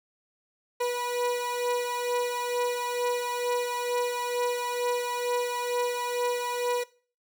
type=beating tone pair; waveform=30% pulse; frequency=487.2 / 489.4 Hz; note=B4 / B4; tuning=-24 / -16 cents; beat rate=2.2 Hz; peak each=-26 / -30 dBFS; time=0.8-6.84 s; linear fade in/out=10 ms; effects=noise-tail reverb RT60 0.4 s tail -20 dB re dry